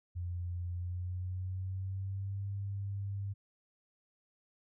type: tone with pitch glide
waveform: sine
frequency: 88 to 99.35 Hz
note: F2 to G2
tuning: +14 to +24 cents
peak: -35 dBFS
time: 0.15-3.34 s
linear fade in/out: 20 ms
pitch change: +210 cents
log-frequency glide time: 0.72-2.46 s
effects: none

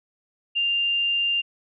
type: tone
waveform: sine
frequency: 2794 Hz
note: F7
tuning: in tune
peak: -20 dBFS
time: 0.55-1.42 s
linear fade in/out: 20 ms
effects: none

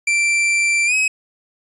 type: tone with pitch glide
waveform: 45% pulse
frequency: 2349 to 2547 Hz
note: D7 to D#7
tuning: 0 to +40 cents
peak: -14 dBFS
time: 0.07-1.08 s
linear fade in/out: 5 ms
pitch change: +140 cents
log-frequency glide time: 0.86-0.94 s
effects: resampled to 24000 Hz

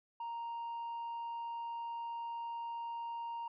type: tone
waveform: sine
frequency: 932.3 Hz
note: A#5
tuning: in tune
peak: -36 dBFS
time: 0.2-3.48 s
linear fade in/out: 5 ms
effects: tanh soft clip ceiling -38 dBFS

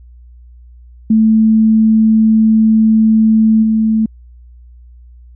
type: tone with level steps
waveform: sine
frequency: 220 Hz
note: A3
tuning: in tune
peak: -6 / -9 dBFS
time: 1.1-4.06 s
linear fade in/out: 5 ms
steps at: 3.62 s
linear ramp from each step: 20 ms
effects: added 60 Hz sine -36 dBFS peak until 5.35 s

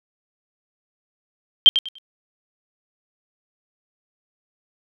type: tone with echo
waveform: sine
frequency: 3160 Hz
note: G7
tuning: 13 cents sharp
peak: -4 dBFS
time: 1.66-1.69 s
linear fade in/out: 0 ms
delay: 98 ms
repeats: 3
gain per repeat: -12 dB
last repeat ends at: 1.984 s
effects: none

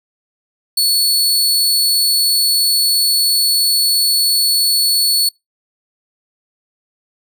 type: tone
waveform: sawtooth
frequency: 4417 Hz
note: C#8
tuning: 7 cents flat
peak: -9 dBFS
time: 0.77-5.29 s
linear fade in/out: 5 ms
effects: noise-tail reverb RT60 0.2 s tail -25 dB re dry

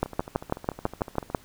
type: two click trains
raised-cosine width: 1 ms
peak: -9 / -23 dBFS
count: 9 / 18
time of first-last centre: 0.03-1.348 / 0.06-1.301 s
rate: 6.07 / 13.7 Hz
effects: pink hiss -54 dBFS RMS until 1.44 s

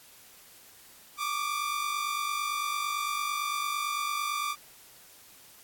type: tone pair together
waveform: sawtooth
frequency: 1151 / 1199.9 Hz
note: D6 / D6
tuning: -35 / +37 cents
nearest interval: minor second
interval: 72 cents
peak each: -29 / -28 dBFS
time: 1.17-4.56 s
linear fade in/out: 50 ms
effects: white hiss -54 dBFS RMS until 5.63 s + AAC 64 kbps

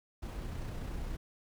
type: noise with amplitude modulation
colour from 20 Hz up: brown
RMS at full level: -38 dBFS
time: 0.22-1.17 s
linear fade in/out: 10 ms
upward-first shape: sine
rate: 30.6 Hz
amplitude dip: 25%
effects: none

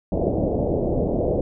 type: low-pass noise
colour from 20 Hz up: white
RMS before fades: -22 dBFS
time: 0.12-1.41 s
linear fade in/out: 2 ms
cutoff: 650 Hz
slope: 48 dB/octave
effects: none

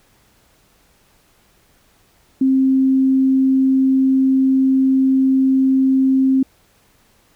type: tone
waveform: sine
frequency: 265 Hz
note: C4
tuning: 22 cents sharp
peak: -11 dBFS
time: 2.41-6.43 s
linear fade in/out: 5 ms
effects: pink hiss -56 dBFS RMS until 7.35 s

